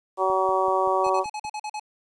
harmonic tone, 189 Hz, F#3, 37 cents sharp, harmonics 2 / 3 / 4 / 5 / 6, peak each -26 / -26 / -26 / -26 / -26 dBFS, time 0.17-1.25 s, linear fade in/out 50 ms
click train, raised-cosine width 3 ms, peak -33 dBFS, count 7, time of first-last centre 0.3-1.449 s, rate 5.22 Hz
square tone bursts, 849 Hz, G#5, 38 cents sharp, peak -30 dBFS, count 8, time 1.04-1.797 s, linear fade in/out 5 ms, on 57 ms, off 43 ms
effects resampled to 22050 Hz + 9-bit

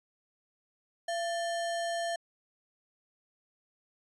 sine tone with sample-and-hold, 680 Hz, F5, 46 cents flat, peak -30 dBFS, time 1.08-2.16 s, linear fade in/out 5 ms, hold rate 2450 Hz, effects resampled to 22050 Hz

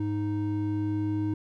triangle tone pair together, 103.85 / 311.2 Hz, G#2 / D#4, 0 / 0 cents, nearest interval octave + perfect fifth, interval 1900 cents, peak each -28 / -26 dBFS, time 0-1.34 s, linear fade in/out 5 ms, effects none

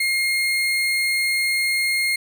35% pulse tone, 2135 Hz, C7, 34 cents sharp, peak -17 dBFS, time 0-2.16 s, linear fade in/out 5 ms, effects none

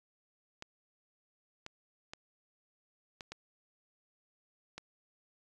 clicks, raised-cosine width 0.2 ms, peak -26 dBFS, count 6, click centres 0.624 / 1.664 / 2.135 / 3.208 / 3.32 / 4.78 s, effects resampled to 24000 Hz

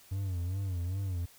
triangle tone with vibrato, 92.3 Hz, F#2, 4 cents flat, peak -29 dBFS, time 0.11-1.26 s, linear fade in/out 10 ms, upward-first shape sine, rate 2.5 Hz, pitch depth 120 cents each way, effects white hiss -58 dBFS RMS until 1.38 s

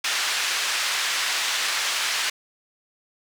pink band-pass noise, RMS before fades -25 dBFS, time 0.04-2.3 s, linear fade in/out 5 ms, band 1600 to 6400 Hz, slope 12 dB/octave, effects none

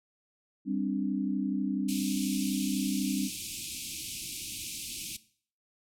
sine chord, G suspended fourth, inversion none, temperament equal with one note detuned, 197.36 / 261.6 / 293.7 Hz, G3 / C4 / D4, +12 / 0 / 0 cents, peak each -32 dBFS, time 0.65-3.3 s, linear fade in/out 50 ms
white band-stop noise, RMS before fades -36 dBFS, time 1.88-5.17 s, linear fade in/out 10 ms, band 350 to 2300 Hz, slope 96 dB/octave
effects noise-tail reverb RT60 0.5 s tail -17 dB re dry + low-pass 11000 Hz 12 dB/octave

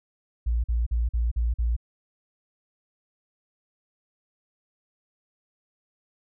sine tone bursts, 58.2 Hz, A#1, 2 cents flat, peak -21 dBFS, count 6, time 0.46-1.765 s, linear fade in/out 10 ms, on 180 ms, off 45 ms, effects none

